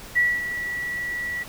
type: tone with ADSR envelope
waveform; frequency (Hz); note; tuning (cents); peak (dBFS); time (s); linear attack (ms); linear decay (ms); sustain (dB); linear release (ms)
sine; 1944; B6; -28; -15; 0.15-1.44; 25; 230; -11; 18
effects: pink hiss -41 dBFS RMS until 1.48 s